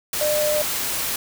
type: tone in noise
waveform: sine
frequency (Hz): 601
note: D5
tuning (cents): +40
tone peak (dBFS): -19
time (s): 0.21-0.62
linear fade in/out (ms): 2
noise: white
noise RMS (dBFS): -25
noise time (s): 0.13-1.16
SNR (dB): +3
effects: none